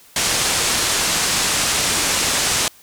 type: low-pass noise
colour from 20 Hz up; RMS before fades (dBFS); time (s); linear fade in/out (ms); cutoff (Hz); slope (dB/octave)
white; -19; 0.16-2.68; 2; 9000; 24
effects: white hiss -48 dBFS RMS until 2.82 s